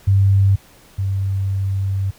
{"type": "tone pair in turn", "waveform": "sine", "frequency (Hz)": [98, 97.15], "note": ["G2", "G2"], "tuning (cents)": [0, -15], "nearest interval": "unison", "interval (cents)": 15, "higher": "first", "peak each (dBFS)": [-10, -17], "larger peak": "first", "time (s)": [[0.07, 0.56], [0.98, 2.11]], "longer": "second", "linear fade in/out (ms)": 10, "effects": ["pink hiss -48 dBFS RMS until 2.18 s"]}